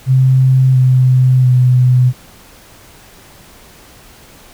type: tone with pitch steps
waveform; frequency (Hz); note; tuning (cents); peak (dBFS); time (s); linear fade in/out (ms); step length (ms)
sine; 130.81 / 128.41 / 126.06; C3 / C3 / B2; 0 / -32 / +36; -6; 0.06-2.13; 50; 690
effects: pink hiss -41 dBFS RMS until 4.53 s